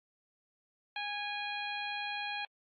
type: harmonic tone with a mistuned harmonic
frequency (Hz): 821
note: G#5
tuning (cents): -20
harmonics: 1 / 2 / 3 / 4 / 5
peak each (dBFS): -40 / -42 / -40 / -44 / -46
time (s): 0.96-2.45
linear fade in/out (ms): 2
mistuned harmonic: 2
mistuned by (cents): +15
effects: AAC 48 kbps